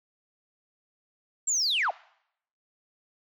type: linear sweep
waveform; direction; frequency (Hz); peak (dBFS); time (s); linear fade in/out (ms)
sine; down; 7630 to 555; -22; 1.47-1.91; 10
effects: noise-tail reverb RT60 0.7 s tail -23 dB re dry + tanh soft clip ceiling -20 dBFS